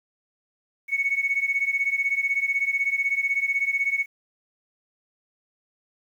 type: beating tone pair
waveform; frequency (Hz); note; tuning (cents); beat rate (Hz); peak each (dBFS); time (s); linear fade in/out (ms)
sine; 2212 / 2228; C#7 / C#7; -4 / +8; 16; -23 / -25; 0.88-4.06; 50
effects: tanh soft clip ceiling -14 dBFS + 9-bit